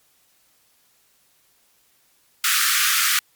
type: high-pass noise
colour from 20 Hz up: pink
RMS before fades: -19 dBFS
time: 2.44-3.19 s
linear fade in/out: 2 ms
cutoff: 1200 Hz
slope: 96 dB/octave
effects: white hiss -61 dBFS RMS until 3.35 s + MP3 96 kbps